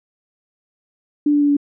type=tone with pitch steps; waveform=sine; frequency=293.7 / 291.3 / 289 / 286.7 Hz; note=D4 / D4 / D4 / D4; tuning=0 / -14 / -28 / -42 cents; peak=-12 dBFS; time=1.26-1.568 s; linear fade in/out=5 ms; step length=77 ms; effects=none